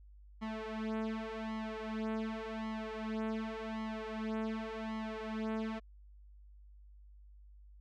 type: tone with flanger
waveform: sawtooth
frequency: 220 Hz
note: A3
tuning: in tune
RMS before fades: -39 dBFS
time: 0.41-5.8 s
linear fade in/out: 20 ms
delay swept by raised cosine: 0.96 to 4.46 ms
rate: 0.88 Hz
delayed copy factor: +1
effects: added 50 Hz sine -54 dBFS peak until 7.8 s + low-pass 3000 Hz 12 dB/octave